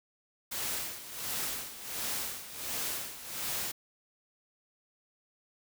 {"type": "noise with tremolo", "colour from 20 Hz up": "white", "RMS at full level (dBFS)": -34, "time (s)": [0.51, 3.72], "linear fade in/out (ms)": 10, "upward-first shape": "sine", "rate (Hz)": 1.4, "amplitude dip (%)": 75, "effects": []}